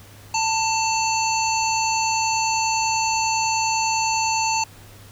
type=harmonic tone; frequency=890 Hz; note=A5; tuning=20 cents sharp; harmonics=1 / 3 / 5 / 7 / 8; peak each=-21 / -26 / -28 / -29 / -30 dBFS; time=0.34-4.64 s; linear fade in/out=5 ms; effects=added 101 Hz sine -45 dBFS peak until 5.11 s + pink hiss -47 dBFS RMS until 5.11 s